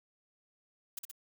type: noise with echo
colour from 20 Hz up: blue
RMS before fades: -39 dBFS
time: 0.97-0.99 s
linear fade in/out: 5 ms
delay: 62 ms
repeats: 2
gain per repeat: -3 dB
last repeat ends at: 1.114 s
effects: none